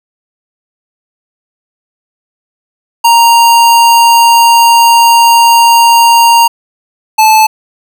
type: tone pair in turn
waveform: square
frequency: 932.3 / 871.5 Hz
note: A#5 / A5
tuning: 0 / -17 cents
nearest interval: minor second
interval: 117 cents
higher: first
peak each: -3 dBFS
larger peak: neither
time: 3.04-6.48 / 7.18-7.47 s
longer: first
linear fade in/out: 10 ms
effects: none